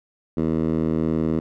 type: tone with band-pass filter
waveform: 10% pulse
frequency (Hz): 79.7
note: D#2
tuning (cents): +42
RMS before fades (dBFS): -22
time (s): 0.37-1.4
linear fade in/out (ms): 5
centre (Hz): 260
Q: 1.1
effects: none